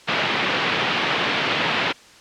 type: band-pass noise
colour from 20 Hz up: white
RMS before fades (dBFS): -22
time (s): 0.07-1.93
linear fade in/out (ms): 20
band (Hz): 120 to 3300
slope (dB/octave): 24
effects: white hiss -47 dBFS RMS until 2.2 s + low-pass 6000 Hz 12 dB/octave